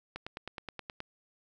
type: click train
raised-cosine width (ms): 0.3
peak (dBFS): -23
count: 9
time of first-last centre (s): 0.16-1.004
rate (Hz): 9.48
effects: none